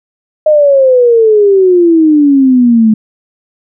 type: exponential sweep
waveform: sine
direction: down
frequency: 622.3 to 214.2 Hz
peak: -3 dBFS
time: 0.46-2.94 s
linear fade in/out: 5 ms
effects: none